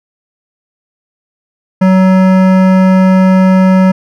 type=tone with hard clipping; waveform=sine; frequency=187.5 Hz; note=F#3; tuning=23 cents sharp; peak=-6 dBFS; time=1.81-3.92 s; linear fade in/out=10 ms; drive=16 dB; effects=none